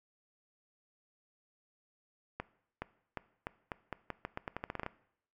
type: accelerating click train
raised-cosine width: 0.5 ms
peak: -22 dBFS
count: 17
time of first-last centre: 2.4-4.864 s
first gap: 420 ms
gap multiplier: 0.84
effects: noise-tail reverb RT60 0.7 s tail -19 dB re dry